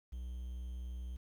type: tone with quantisation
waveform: triangle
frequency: 61.74 Hz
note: B1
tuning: in tune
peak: -38 dBFS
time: 0.12-1.17 s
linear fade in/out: 10 ms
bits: 11
effects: none